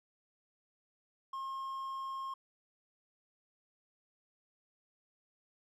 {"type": "tone", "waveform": "triangle", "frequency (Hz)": 1072, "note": "C6", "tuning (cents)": 42, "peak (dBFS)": -36, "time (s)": [1.33, 2.34], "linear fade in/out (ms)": 5, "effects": []}